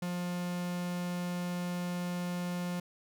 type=tone; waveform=45% pulse; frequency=176.9 Hz; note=F3; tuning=23 cents sharp; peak=-33 dBFS; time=0.02-2.8 s; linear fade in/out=5 ms; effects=none